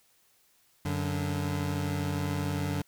25% pulse tone pair together, 92.5 / 145.16 Hz, F#2 / D3, 0 / -20 cents, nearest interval minor sixth, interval 780 cents, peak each -28 dBFS, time 0.85-2.82 s, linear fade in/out 5 ms, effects white hiss -66 dBFS RMS until 2.87 s

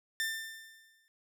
sawtooth tone with exponential decay, 1790 Hz, A6, 29 cents sharp, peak -26 dBFS, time 0.2-1.08 s, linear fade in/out 0 ms, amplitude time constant 190 ms, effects none

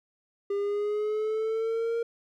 triangle linear sweep, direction up, 400 to 466.2 Hz, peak -24 dBFS, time 0.5-2.03 s, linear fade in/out 5 ms, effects none

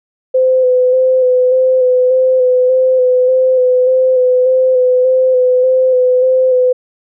sine tone with vibrato, 510 Hz, C5, 44 cents flat, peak -7 dBFS, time 0.34-6.73 s, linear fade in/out 10 ms, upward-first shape square, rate 1.7 Hz, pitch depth 20 cents each way, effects none

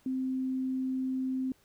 sine tone, 260.5 Hz, C4, 7 cents flat, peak -29 dBFS, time 0.06-1.52 s, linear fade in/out 2 ms, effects pink hiss -66 dBFS RMS until 1.64 s

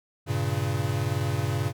square chord, G diminished, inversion none, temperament equal, 98 / 116.54 / 138.59 Hz, G2 / Bb2 / Db3, 0 / 0 / 0 cents, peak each -30 dBFS, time 0.26-1.73 s, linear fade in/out 50 ms, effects none

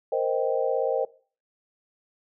sine chord, C minor seventh, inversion third, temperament equal, 466.2 / 523.3 / 622.3 / 784 Hz, Bb4 / C5 / Eb5 / G5, 0 / 0 / 0 / 0 cents, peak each -27 / -26 / -29 / -32 dBFS, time 0.12-1.05 s, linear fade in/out 5 ms, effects noise-tail reverb RT60 0.4 s tail -20 dB re dry

